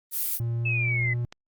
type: noise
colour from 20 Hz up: violet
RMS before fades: -27 dBFS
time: 0.11-0.4 s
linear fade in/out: 50 ms
type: tone with pitch glide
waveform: triangle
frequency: 117 to 120.08 Hz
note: A#2 to B2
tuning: +7 to -48 cents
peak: -23 dBFS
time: 0.4-1.25 s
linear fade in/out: 0 ms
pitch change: +45 cents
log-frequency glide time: 0.57-0.91 s
type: exponential sweep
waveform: sine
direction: down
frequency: 2637 to 2000 Hz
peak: -25 dBFS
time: 0.65-1.14 s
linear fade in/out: 10 ms
type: click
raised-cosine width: 0.2 ms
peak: -24 dBFS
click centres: 1.325 s
effects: Opus 32 kbps